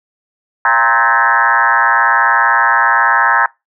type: tone with frequency modulation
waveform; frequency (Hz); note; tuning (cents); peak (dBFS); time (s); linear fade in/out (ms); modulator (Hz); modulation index
sine; 1295; E6; -31; -8; 0.65-3.46; 2; 121; 4
effects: noise-tail reverb RT60 0.2 s tail -22 dB re dry